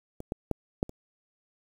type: clicks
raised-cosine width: 2 ms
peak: -25 / -17 / -14 / -12 / -28 dBFS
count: 5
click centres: 0.204 / 0.321 / 0.513 / 0.829 / 0.894 s
effects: 8-bit